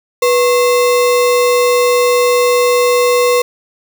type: tone with sample-and-hold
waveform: sine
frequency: 490 Hz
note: B4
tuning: 14 cents flat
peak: -8 dBFS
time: 0.22-3.42 s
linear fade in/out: 5 ms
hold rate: 1575 Hz
effects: none